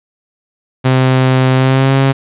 sawtooth tone with pitch glide, 130 to 135.29 Hz, C3 to C#3, -11 to -42 cents, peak -4 dBFS, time 0.84-2.13 s, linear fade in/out 20 ms, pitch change +69 cents, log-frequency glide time 1.54-1.93 s, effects resampled to 8000 Hz + 7-bit

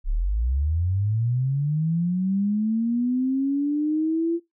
sine linear sweep, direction up, 31 to 341 Hz, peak -20 dBFS, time 0.04-4.4 s, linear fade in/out 50 ms, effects noise-tail reverb RT60 0.2 s tail -23 dB re dry

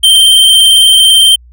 square tone with vibrato, 3136 Hz, G7, in tune, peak -3 dBFS, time 0.03-1.36 s, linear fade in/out 10 ms, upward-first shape sine, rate 18 Hz, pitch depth 18 cents each way, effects added 60 Hz sine -35 dBFS peak until 1.52 s

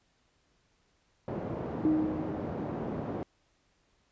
pink band-pass noise, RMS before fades -36 dBFS, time 1.28-3.23 s, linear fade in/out 0 ms, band 140 to 640 Hz, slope 12 dB/octave
sine tone with exponential decay, 311.1 Hz, D#4, in tune, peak -21 dBFS, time 1.85-2.96 s, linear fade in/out 1 ms, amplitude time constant 240 ms
effects pink hiss -71 dBFS RMS until 4.11 s + resampled to 16000 Hz

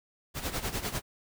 pink noise with tremolo, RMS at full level -31 dBFS, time 0.34-1.02 s, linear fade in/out 50 ms, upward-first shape sine, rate 10 Hz, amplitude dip 75%, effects none

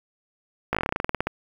slowing click train, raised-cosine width 0.5 ms, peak -8 dBFS, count 16, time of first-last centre 0.73-1.27 s, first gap 17 ms, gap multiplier 1.1, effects 7-bit

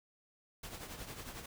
pink noise with tremolo, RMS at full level -44 dBFS, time 0.63-1.46 s, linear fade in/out 5 ms, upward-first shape triangle, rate 11 Hz, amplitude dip 65%, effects none

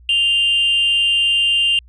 sine tone pair together, 2799 / 3122 Hz, F7 / G7, +3 / -8 cents, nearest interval major second, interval 189 cents, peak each -12 / -19 dBFS, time 0.09-1.79 s, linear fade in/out 2 ms, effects tanh soft clip ceiling -9 dBFS + added 60 Hz sine -42 dBFS peak until 1.88 s

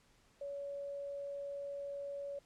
sine tone, 564 Hz, C#5, 30 cents sharp, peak -40 dBFS, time 0.41-2.39 s, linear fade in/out 5 ms, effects pink hiss -69 dBFS RMS until 2.45 s + low-pass 9000 Hz 12 dB/octave

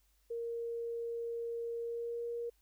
sine tone with pitch glide, 466.2 to 471.1 Hz, A#4 to A#4, 0 to +18 cents, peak -36 dBFS, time 0.3-2.5 s, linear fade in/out 10 ms, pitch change +18 cents, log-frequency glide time 1.8-2.25 s, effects added 50 Hz sine -70 dBFS peak until 2.61 s + white hiss -75 dBFS RMS until 2.61 s

